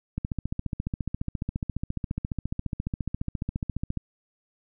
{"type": "click train", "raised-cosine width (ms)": 5, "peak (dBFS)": -16, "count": 56, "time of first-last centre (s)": [0.18, 3.973], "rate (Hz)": 14.5, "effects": []}